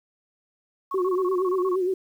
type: tone bursts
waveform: sine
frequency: 1101 Hz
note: C#6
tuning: 12 cents flat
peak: -28 dBFS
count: 13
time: 0.91-1.758 s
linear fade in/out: 5 ms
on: 44 ms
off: 23 ms
type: tone with vibrato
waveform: sine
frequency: 369.5 Hz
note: F#4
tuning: 2 cents flat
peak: -21 dBFS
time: 0.94-1.94 s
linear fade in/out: 5 ms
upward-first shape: sine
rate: 8.6 Hz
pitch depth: 71 cents each way
effects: 9-bit